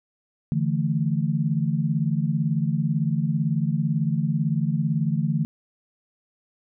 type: chord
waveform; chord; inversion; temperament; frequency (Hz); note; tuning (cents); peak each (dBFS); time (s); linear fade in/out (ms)
sine; D suspended second; none; equal; 146.83 / 164.81 / 220; D3 / E3 / A3; 0 / 0 / 0; -24 / -24 / -27; 0.52-5.45; 0
effects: none